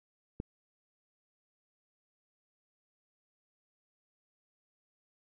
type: click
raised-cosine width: 3 ms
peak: -23 dBFS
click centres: 0.401 s
effects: none